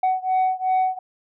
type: beating tone pair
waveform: sine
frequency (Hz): 747 / 749.7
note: F#5 / F#5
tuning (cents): +16 / +23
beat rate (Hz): 2.7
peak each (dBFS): -19 / -20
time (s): 0.03-0.99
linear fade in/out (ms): 5
effects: tanh soft clip ceiling -15 dBFS